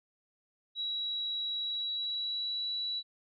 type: tone with pitch glide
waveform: sine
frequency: 3886 to 3929 Hz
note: B7 to B7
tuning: -29 to -10 cents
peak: -32 dBFS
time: 0.75-3.03 s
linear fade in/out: 50 ms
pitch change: +19 cents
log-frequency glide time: 1.56-2.67 s
effects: none